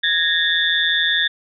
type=tone cluster; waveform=sine; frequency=1668 / 1839 / 3453 / 3618 Hz; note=G#6 / A#6 / A7 / A7; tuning=+7 / -24 / -33 / +48 cents; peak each=-21 dBFS; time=0.03-1.28 s; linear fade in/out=10 ms; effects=none